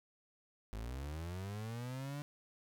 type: linear sweep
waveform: 35% pulse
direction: up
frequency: 50.6 to 147.5 Hz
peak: -39 dBFS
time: 0.73-2.22 s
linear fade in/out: 0 ms
effects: none